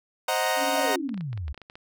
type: chord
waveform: sawtooth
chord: C half-diminished seventh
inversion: none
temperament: equal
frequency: 523.3 / 622.3 / 740 / 932.3 Hz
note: C5 / Eb5 / Gb5 / Bb5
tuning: 0 / 0 / 0 / 0 cents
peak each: -26 / -25 / -24 / -25 dBFS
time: 0.28-0.96 s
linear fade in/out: 5 ms
type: tone with tremolo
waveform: sine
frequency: 277.5 Hz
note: C#4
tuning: 2 cents sharp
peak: -29 dBFS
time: 0.56-1.16 s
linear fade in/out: 50 ms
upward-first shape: triangle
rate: 18 Hz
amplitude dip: 65%
type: exponential sweep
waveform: sine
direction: down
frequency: 698.5 to 63.6 Hz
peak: -29 dBFS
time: 0.75-1.53 s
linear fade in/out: 10 ms
type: clicks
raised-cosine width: 0.3 ms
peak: -28 dBFS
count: 12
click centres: 1.092 / 1.143 / 1.177 / 1.209 / 1.33 / 1.376 / 1.481 / 1.545 / 1.577 / 1.617 / 1.699 / 1.755 s
effects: none